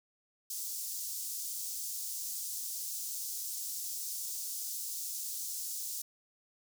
pink high-pass noise, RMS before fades -39 dBFS, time 0.5-6.02 s, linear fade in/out 5 ms, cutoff 5600 Hz, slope 24 dB/octave, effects none

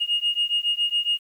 sine beating tone pair, 2851 / 2858.2 Hz, F7 / F7, +35 / +39 cents, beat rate 7.2 Hz, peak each -23 / -23 dBFS, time 0-1.19 s, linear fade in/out 20 ms, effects tanh soft clip ceiling -14 dBFS + 9-bit

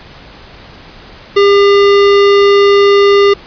square tone, 401.8 Hz, G4, 43 cents sharp, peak -5 dBFS, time 1.36-3.34 s, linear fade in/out 10 ms, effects pink hiss -35 dBFS RMS until 3.46 s + resampled to 11025 Hz

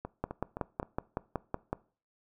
two click trains, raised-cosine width 1 ms, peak -23 / -17 dBFS, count 4 / 9, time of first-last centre 0.05-0.829 / 0.24-1.73 s, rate 3.85 / 5.37 Hz, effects noise-tail reverb RT60 0.4 s tail -21 dB re dry

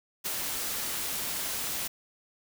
white noise with ADSR envelope, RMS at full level -30 dBFS, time 0.24-1.88 s, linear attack 24 ms, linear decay 10 ms, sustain -3 dB, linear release 11 ms, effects none

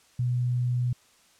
sine tone, 123.3 Hz, B2, 2 cents flat, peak -23 dBFS, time 0.19-0.93 s, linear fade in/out 5 ms, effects white hiss -60 dBFS RMS until 1.39 s + low-pass 9000 Hz 12 dB/octave

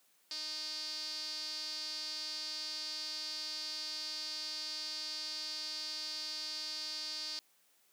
sawtooth tone with band-pass filter, 307.6 Hz, D#4, 20 cents flat, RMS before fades -41 dBFS, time 0.31-7.39 s, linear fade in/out 0 ms, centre 4700 Hz, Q 8.2, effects white hiss -70 dBFS RMS until 7.92 s + high-pass 200 Hz 12 dB/octave

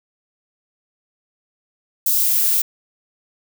violet noise with high-pass filter sweep, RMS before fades -17 dBFS, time 2.06-2.62 s, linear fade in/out 5 ms, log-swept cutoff 5000 to 560 Hz, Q 0.86, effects none

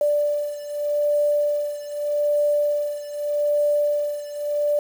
sine beating tone pair, 587.3 / 588.12 Hz, D5 / D5, 0 / +2 cents, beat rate 0.82 Hz, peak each -21 / -24 dBFS, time 0.01-4.79 s, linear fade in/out 2 ms, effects 7-bit

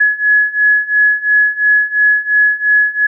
sine beating tone pair, 1691 / 1693.9 Hz, G#6 / G#6, +31 / +34 cents, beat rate 2.9 Hz, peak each -13 / -11 dBFS, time 0-3.07 s, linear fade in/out 10 ms, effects none

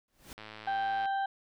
pink noise with exponential growth, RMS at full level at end -43 dBFS, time 0.08-0.33 s, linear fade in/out 1 ms, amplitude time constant 54 ms
click train, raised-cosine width 0.3 ms, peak -29 dBFS, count 74, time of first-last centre 0.38-1.056 s, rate 108 Hz
harmonic tone, 784 Hz, G5, in tune, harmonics 1 / 2 / 4 / 5, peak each -29 / -38 / -50 / -55 dBFS, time 0.67-1.26 s, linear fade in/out 5 ms
effects none

